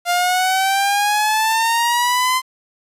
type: exponential sweep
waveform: sawtooth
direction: up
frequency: 697 to 1036 Hz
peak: -11 dBFS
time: 0.05-2.42 s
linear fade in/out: 50 ms
effects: resampled to 32000 Hz + 8-bit